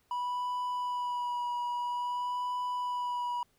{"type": "tone with vibrato", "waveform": "triangle", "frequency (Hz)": 979, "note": "B5", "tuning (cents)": -15, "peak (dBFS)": -29, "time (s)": [0.11, 3.43], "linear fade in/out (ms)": 2, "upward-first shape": "sine", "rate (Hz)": 0.5, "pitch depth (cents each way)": 19, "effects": ["pink hiss -71 dBFS RMS until 3.58 s"]}